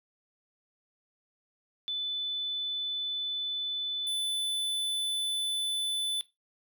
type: tone pair in turn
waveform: sine / square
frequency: 3500 / 3500 Hz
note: A7 / A7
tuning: -10 / -10 cents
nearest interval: unison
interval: 0 cents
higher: neither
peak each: -30 / -29 dBFS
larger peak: second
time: 1.88-4.07 / 4.07-6.21 s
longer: first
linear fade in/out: 0 ms
effects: noise-tail reverb RT60 0.2 s tail -17 dB re dry